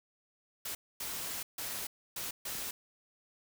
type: noise bursts at uneven times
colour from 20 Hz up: white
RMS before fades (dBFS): -39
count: 5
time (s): 0.65-0.75 / 1-1.43 / 1.58-1.87 / 2.16-2.31 / 2.45-2.71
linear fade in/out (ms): 5
effects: none